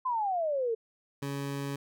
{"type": "exponential sweep", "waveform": "sine", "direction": "down", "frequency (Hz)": [1046.5, 437.7], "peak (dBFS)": -27, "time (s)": [0.05, 0.75], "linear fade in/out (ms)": 10}
{"type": "tone", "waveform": "20% pulse", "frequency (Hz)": 140, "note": "C#3", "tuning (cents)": 18, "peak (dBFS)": -28, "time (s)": [1.22, 1.76], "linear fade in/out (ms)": 5}
{"effects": []}